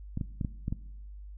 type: clicks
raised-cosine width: 5 ms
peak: -19 dBFS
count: 6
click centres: 0.174 / 0.212 / 0.412 / 0.448 / 0.681 / 0.725 s
effects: noise-tail reverb RT60 0.9 s tail -18 dB re dry + added 50 Hz sine -42 dBFS peak until 1.37 s